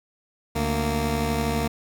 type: tone pair together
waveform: 15% pulse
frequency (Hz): 73.1 / 230.9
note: D2 / A#3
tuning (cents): -7 / -16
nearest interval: octave + minor sixth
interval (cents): 1991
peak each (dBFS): -19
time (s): 0.55-1.68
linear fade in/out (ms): 10
effects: none